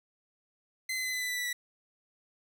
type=tone with pitch steps; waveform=sawtooth; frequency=2052 / 2038 / 2024 / 2010 / 1995.9 / 1982.1 / 1968.4 / 1954.8 Hz; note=C7 / C7 / B6 / B6 / B6 / B6 / B6 / B6; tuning=-34 / -46 / +42 / +30 / +18 / +6 / -6 / -18 cents; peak=-28 dBFS; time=0.89-1.53 s; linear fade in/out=5 ms; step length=80 ms; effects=none